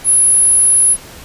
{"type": "tone", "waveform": "sine", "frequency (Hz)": 10548, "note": "E9", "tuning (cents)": 0, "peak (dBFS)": -7, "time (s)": [0.04, 0.97], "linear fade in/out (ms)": 50, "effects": ["pink hiss -35 dBFS RMS until 1.24 s", "resampled to 32000 Hz"]}